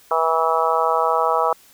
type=harmonic tone; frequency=162.5 Hz; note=E3; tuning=24 cents flat; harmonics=3 / 4 / 5 / 6 / 7 / 8; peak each=-23 / -23 / -23 / -23 / -23 / -23 dBFS; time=0.11-1.53 s; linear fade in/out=2 ms; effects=white hiss -51 dBFS RMS until 1.73 s